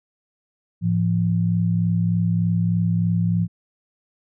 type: tone pair together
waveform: sine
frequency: 108.1 / 171.4 Hz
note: A2 / F3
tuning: -30 / -32 cents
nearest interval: minor sixth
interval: 798 cents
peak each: -21 / -19 dBFS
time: 0.81-3.48 s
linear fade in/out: 50 ms
effects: none